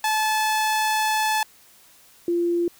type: tone pair in turn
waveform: sawtooth / sine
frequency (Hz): 866 / 344.7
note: A5 / F4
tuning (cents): -28 / -23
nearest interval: octave + major third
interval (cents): 1595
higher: first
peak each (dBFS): -16 / -19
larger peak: first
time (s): 0.04-1.43 / 2.28-2.68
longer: first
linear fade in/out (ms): 2
effects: white hiss -53 dBFS RMS until 2.79 s